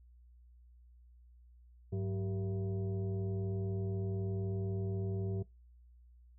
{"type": "tone with frequency modulation", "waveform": "sine", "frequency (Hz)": 101, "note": "G#2", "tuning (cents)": -48, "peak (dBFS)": -33, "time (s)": [1.92, 5.43], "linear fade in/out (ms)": 10, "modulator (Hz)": 286, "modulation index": 0.85, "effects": ["noise-tail reverb RT60 0.2 s tail -22 dB re dry", "added 60 Hz sine -57 dBFS peak until 6.38 s"]}